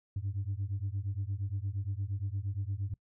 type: beating tone pair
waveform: sine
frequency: 94.7 / 103.3 Hz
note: F#2 / G#2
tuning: +41 / -9 cents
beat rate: 8.6 Hz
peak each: -34 / -34 dBFS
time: 0.16-2.94 s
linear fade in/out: 5 ms
effects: noise-tail reverb RT60 0.1 s tail -25 dB re dry + tanh soft clip ceiling -28 dBFS